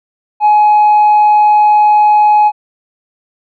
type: tone with tanh clipping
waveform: triangle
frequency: 842 Hz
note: G#5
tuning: 24 cents sharp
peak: -5 dBFS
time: 0.4-2.52 s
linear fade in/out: 50 ms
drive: 6 dB
effects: none